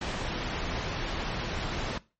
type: low-pass noise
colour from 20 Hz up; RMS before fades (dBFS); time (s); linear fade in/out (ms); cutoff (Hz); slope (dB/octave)
pink; -33; 0.01-1.98; 5; 4300; 12
effects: noise-tail reverb RT60 0.3 s tail -20 dB re dry + MP3 32 kbps